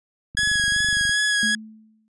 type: click train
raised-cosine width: 5 ms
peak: -24 dBFS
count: 19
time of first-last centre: 0.35-1.094 s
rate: 24.2 Hz
type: tone with vibrato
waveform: sawtooth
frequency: 1671 Hz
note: G#6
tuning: 10 cents sharp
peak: -15 dBFS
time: 0.37-1.55 s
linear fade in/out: 2 ms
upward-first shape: sine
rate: 2.6 Hz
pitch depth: 20 cents each way
type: tone with exponential decay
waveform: sine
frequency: 218.2 Hz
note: A3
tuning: 14 cents flat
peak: -24 dBFS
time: 1.43-2.08 s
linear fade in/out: 0 ms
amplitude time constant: 140 ms
effects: resampled to 24000 Hz